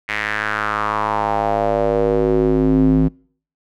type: tone with band-pass filter sweep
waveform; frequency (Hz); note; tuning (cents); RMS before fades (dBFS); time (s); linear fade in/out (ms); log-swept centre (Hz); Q
square; 53; G#1; +36; -17; 0.08-3.09; 20; 2100 to 220; 3.6
effects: noise-tail reverb RT60 0.5 s tail -26 dB re dry